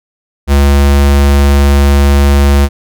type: tone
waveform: square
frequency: 70.4 Hz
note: C#2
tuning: 27 cents sharp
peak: -5 dBFS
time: 0.47-2.69 s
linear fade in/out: 50 ms
effects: none